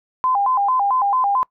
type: tone with vibrato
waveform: sine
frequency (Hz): 907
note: A#5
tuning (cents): -48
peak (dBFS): -15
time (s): 0.24-1.43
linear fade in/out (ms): 0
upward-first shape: square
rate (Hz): 4.5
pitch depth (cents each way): 210
effects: noise-tail reverb RT60 0.1 s tail -22 dB re dry